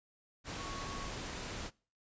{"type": "tone in noise", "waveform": "sine", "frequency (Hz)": 1108.7, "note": "C#6", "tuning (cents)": 0, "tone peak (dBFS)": -45, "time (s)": [0.56, 1.11], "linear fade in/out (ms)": 50, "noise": "pink", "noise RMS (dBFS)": -42, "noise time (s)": [0.44, 1.71], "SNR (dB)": -6, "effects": ["noise-tail reverb RT60 0.4 s tail -24 dB re dry", "resampled to 16000 Hz"]}